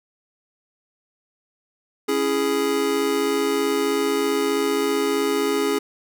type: chord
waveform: square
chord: C# minor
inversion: none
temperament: just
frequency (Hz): 277.2 / 332.6 / 415.8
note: C#4 / E4 / G#4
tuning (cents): 0 / +16 / +2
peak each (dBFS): -26 / -28 / -22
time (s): 2.08-5.79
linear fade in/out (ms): 10
effects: none